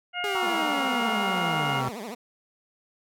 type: harmonic tone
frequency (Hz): 712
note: F5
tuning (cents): +33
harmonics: 1 / 2 / 3 / 4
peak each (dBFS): -33 / -33 / -33 / -33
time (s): 0.13-1.83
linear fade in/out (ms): 50
type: exponential sweep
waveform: sawtooth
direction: down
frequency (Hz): 415.3 to 123.8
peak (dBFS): -25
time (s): 0.24-1.89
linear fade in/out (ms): 0
type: chord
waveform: sine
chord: G diminished seventh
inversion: none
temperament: just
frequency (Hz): 784 / 940.8 / 1128.9 / 1354.7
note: G5 / Bb5 / Db6 / Fb6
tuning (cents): 0 / +16 / +31 / +47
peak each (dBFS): -34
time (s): 0.35-1.88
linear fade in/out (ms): 0
type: tone with vibrato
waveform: 15% pulse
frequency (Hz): 220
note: A3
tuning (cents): 0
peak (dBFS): -28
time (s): 0.42-2.15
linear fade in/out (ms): 10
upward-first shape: triangle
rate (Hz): 13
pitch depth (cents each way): 250
effects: none